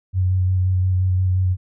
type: tone with vibrato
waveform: sine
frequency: 92.5 Hz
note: F#2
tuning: in tune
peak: -15 dBFS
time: 0.13-1.57 s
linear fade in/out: 50 ms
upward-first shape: square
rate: 5.7 Hz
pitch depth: 15 cents each way
effects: none